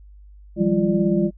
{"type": "tone cluster", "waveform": "sine", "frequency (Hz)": [165.8, 183.8, 201.3, 343.9, 592], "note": ["E3", "F#3", "G3", "F4", "D5"], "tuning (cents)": [10, -11, 46, -27, 14], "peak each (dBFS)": [-25, -24, -20, -21, -27], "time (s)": [0.56, 1.31], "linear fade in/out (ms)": 50, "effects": ["noise-tail reverb RT60 0.1 s tail -26 dB re dry", "added 50 Hz sine -42 dBFS peak until 1.37 s"]}